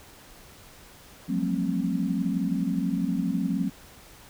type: tone cluster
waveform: sine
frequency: 170.8 / 182.8 / 202.1 / 228.7 / 267.2 Hz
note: F3 / F#3 / G#3 / A#3 / C4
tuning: -38 / -21 / -47 / -33 / +36 cents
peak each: -35 / -28 / -32 / -31 / -29 dBFS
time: 1.28-3.7 s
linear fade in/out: 20 ms
effects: pink hiss -50 dBFS RMS until 4.29 s